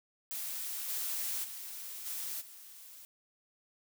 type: noise with level steps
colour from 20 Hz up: blue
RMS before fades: -39 / -36 / -44 / -39 / -52 dBFS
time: 0.31-3.05 s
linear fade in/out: 0 ms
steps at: 0.88 / 1.43 / 2.05 / 2.4 s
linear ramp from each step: 20 ms
effects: none